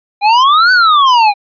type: exponential two-way sweep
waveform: square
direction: up then down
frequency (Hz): 796 to 1525 to 796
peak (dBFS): -6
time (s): 0.21-1.34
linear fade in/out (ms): 50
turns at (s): 0.72
effects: resampled to 11025 Hz